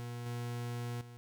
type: tone with level steps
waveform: 40% pulse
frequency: 120 Hz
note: B2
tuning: 49 cents flat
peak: -39 / -36 / -48 dBFS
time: 0-1.17 s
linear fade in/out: 0 ms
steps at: 0.26 / 1.01 s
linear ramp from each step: 2 ms
effects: none